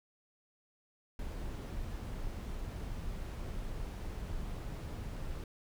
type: noise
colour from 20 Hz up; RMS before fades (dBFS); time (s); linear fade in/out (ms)
brown; -40; 1.19-5.44; 2
effects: none